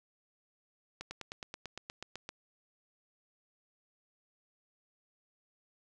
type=slowing click train; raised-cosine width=0.2 ms; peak=-24 dBFS; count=12; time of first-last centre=1.01-2.291 s; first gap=100 ms; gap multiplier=1.03; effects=none